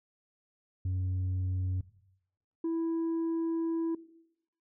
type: tone pair in turn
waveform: sine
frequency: 92.5 / 329.6 Hz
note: F#2 / E4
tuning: 0 / 0 cents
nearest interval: octave + minor seventh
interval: 2200 cents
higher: second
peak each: -26 dBFS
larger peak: neither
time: 0.85-1.81 / 2.64-3.95 s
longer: second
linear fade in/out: 5 ms
effects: noise-tail reverb RT60 0.8 s tail -19 dB re dry + tanh soft clip ceiling -28 dBFS